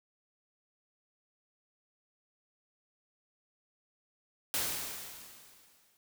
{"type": "noise with exponential decay", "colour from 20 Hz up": "white", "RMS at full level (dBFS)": -31, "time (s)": [4.54, 5.97], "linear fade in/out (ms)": 0, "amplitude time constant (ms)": 310, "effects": []}